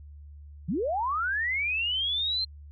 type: linear sweep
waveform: sine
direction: up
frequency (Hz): 134.4 to 4186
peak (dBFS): -25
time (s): 0.68-2.45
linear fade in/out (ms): 10
effects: added 73 Hz sine -43 dBFS peak until 2.71 s + MP3 48 kbps